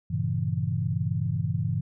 sine chord, G diminished seventh, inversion none, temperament equal with one note detuned, 98 / 116.54 / 137.24 / 164.81 Hz, G2 / Bb2 / Db3 / Fb3, 0 / 0 / -17 / 0 cents, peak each -30 dBFS, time 0.1-1.81 s, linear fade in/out 10 ms, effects none

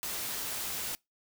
white noise, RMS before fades -36 dBFS, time 0.03-0.95 s, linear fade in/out 0 ms, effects noise-tail reverb RT60 0.2 s tail -25 dB re dry

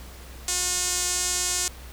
sawtooth tone with band-pass filter, 360.2 Hz, F#4, 46 cents flat, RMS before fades -26 dBFS, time 0.48-1.68 s, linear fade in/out 2 ms, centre 7300 Hz, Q 2.3, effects added 62 Hz sine -41 dBFS peak until 1.92 s + pink hiss -46 dBFS RMS until 1.92 s

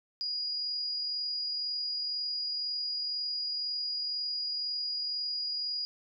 sine tone with amplitude modulation, 4881 Hz, D#8, 34 cents flat, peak -30 dBFS, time 0.21-5.85 s, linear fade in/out 0 ms, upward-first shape sine, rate 42 Hz, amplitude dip 25%, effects none

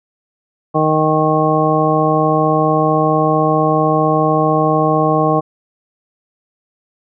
harmonic tone, 155.6 Hz, D#3, in tune, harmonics 1 / 2 / 3 / 4 / 5 / 7, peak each -18 / -18 / -18 / -18 / -18 / -18 dBFS, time 0.74-5.41 s, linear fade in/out 20 ms, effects none

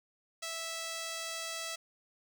5% pulse tone, 657 Hz, E5, 6 cents flat, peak -26 dBFS, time 0.42-1.76 s, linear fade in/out 10 ms, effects none

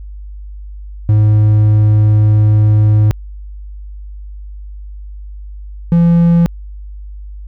triangle tone pair in turn, 106.3 / 170 Hz, G#2 / F3, +41 / -46 cents, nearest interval minor sixth, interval 813 cents, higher second, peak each -4 dBFS, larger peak neither, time 1.09-3.11 / 5.92-6.46 s, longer first, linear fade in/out 0 ms, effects added 50 Hz sine -26 dBFS peak until 7.47 s

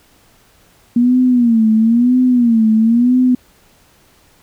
sine tone with vibrato, 235.7 Hz, A#3, 19 cents sharp, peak -8 dBFS, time 0.96-3.35 s, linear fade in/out 5 ms, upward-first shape sine, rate 1 Hz, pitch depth 130 cents each way, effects pink hiss -51 dBFS RMS until 4.42 s

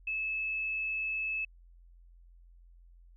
sine tone, 2604 Hz, E7, 22 cents flat, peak -31 dBFS, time 0.07-1.45 s, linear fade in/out 5 ms, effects added 43 Hz sine -54 dBFS peak until 3.16 s

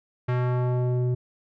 square tone with low-pass filter sweep, 124.4 Hz, B2, 13 cents sharp, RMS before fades -24 dBFS, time 0.28-1.15 s, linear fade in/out 10 ms, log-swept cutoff 2000 to 330 Hz, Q 1.1, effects none

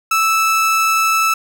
30% pulse tone, 1313 Hz, E6, 7 cents flat, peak -10 dBFS, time 0.11-1.34 s, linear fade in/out 5 ms, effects none

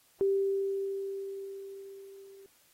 sine tone with level ramp, 392 Hz, G4, in tune, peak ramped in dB -23 to -50 dBFS, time 0.21-2.46 s, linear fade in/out 0 ms, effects white hiss -65 dBFS RMS until 2.73 s + AAC 48 kbps

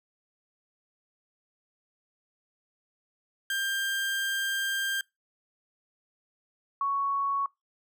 30% pulse / sine tone pair in turn, 1590 / 1112.3 Hz, G6 / C#6, +24 / +6 cents, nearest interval tritone, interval 618 cents, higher first, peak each -25 dBFS, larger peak neither, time 3.5-5.01 / 6.81-7.46 s, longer first, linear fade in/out 2 ms, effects noise-tail reverb RT60 0.2 s tail -25 dB re dry

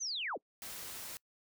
sine linear sweep, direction down, 6410 to 160 Hz, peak -35 dBFS, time 0-0.38 s, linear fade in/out 20 ms
white noise, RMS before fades -45 dBFS, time 0.62-1.17 s, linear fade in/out 0 ms
effects noise-tail reverb RT60 0.1 s tail -25 dB re dry

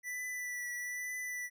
square tone with vibrato, 1973 Hz, B6, 2 cents flat, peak -38 dBFS, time 0.03-1.5 s, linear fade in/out 50 ms, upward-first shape triangle, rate 1.1 Hz, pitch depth 24 cents each way, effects none

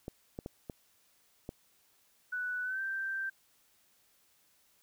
clicks, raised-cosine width 2 ms, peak -26 dBFS, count 5, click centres 0.081 / 0.389 / 0.461 / 0.698 / 1.491 s
sine tone with pitch glide, 1484 to 1566.8 Hz, F#6 to G6, +5 to -1 cents, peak -33 dBFS, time 2.32-3.3 s, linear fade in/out 10 ms, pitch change +94 cents, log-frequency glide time 2.63-2.81 s
effects white hiss -69 dBFS RMS until 4.82 s

